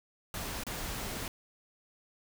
pink noise with dropouts, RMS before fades -38 dBFS, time 0.34-1.28 s, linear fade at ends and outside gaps 2 ms, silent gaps 0.636-0.666 s, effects none

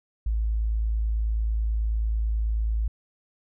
sine tone, 54.6 Hz, A1, 13 cents flat, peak -22 dBFS, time 0.26-2.88 s, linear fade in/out 5 ms, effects none

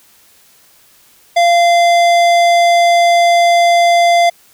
sine tone with tanh clipping, 690 Hz, F5, 21 cents flat, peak -9 dBFS, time 1.36-4.3 s, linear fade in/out 10 ms, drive 18 dB, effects white hiss -48 dBFS RMS until 4.53 s

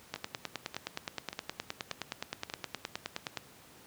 two click trains, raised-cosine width 0.2 ms, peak -22 / -17 dBFS, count 5 / 32, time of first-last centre 0.16-2.499 / 0.14-3.373 s, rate 1.71 / 9.59 Hz, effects pink hiss -56 dBFS RMS until 3.86 s + high-pass 100 Hz 12 dB/octave

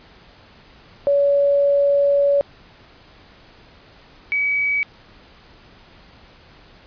sine tone pair in turn, 566 / 2275 Hz, C#5 / C#7, +36 / +44 cents, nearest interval 2 octaves, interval 2408 cents, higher second, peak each -13 / -17 dBFS, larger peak first, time 1.07-2.41 / 4.32-4.83 s, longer first, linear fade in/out 0 ms, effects pink hiss -48 dBFS RMS until 6.86 s + resampled to 11025 Hz

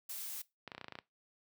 blue noise, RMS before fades -43 dBFS, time 0.09-0.42 s, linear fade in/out 5 ms
clicks, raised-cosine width 0.3 ms, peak -28 dBFS, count 10, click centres 0.677 / 0.718 / 0.749 / 0.78 / 0.813 / 0.844 / 0.883 / 0.923 / 0.954 / 0.988 s
effects noise-tail reverb RT60 0.2 s tail -20 dB re dry + high-pass 100 Hz 12 dB/octave

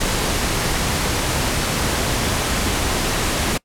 pink noise, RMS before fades -20 dBFS, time 0-3.58 s, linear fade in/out 10 ms, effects noise-tail reverb RT60 0.1 s tail -23 dB re dry + low-pass 11000 Hz 12 dB/octave

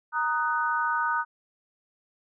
sine chord, D# minor, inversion second, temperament just, 933.4 / 1244.5 / 1493.4 Hz, A#5 / D#6 / F#6, +2 / 0 / +16 cents, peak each -28 dBFS, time 0.12-1.25 s, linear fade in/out 50 ms, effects none

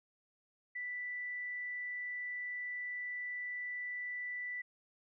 sine tone, 1975.5 Hz, B6, in tune, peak -38 dBFS, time 0.75-4.62 s, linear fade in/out 10 ms, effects none

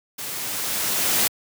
white noise with level ramp, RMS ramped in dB -32 to -19 dBFS, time 0.18-1.28 s, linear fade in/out 10 ms, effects high-pass 80 Hz 12 dB/octave

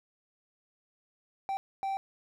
triangle tone bursts at uneven times, 779 Hz, G5, 11 cents flat, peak -28 dBFS, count 2, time 1.49-1.57 / 1.83-1.97 s, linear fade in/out 0 ms, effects none

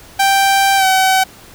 sawtooth tone with pitch glide, 784 to 759 Hz, G5 to F#5, 0 to +44 cents, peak -6 dBFS, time 0.19-1.24 s, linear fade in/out 10 ms, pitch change -56 cents, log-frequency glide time 0.77-0.85 s, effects pink hiss -40 dBFS RMS until 1.54 s

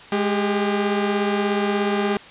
sawtooth tone pair together, 207.7 / 398.6 Hz, G#3 / G4, 0 / +29 cents, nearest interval major seventh, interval 1129 cents, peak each -18 dBFS, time 0.12-2.17 s, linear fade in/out 2 ms, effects white hiss -42 dBFS RMS until 2.3 s + resampled to 8000 Hz

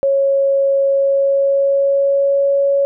sine tone with pitch glide, 550 to 557.4 Hz, C#5 to C#5, -14 to +9 cents, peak -11 dBFS, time 0.03-2.85 s, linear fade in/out 0 ms, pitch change +23 cents, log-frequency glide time 0.87-2.49 s, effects none

